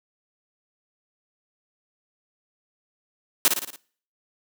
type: noise with echo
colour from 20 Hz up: white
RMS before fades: -17 dBFS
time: 3.45-3.48 s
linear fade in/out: 0 ms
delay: 56 ms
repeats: 5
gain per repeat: -5 dB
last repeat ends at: 3.76 s
effects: noise-tail reverb RT60 0.5 s tail -22 dB re dry + high-pass 200 Hz 12 dB/octave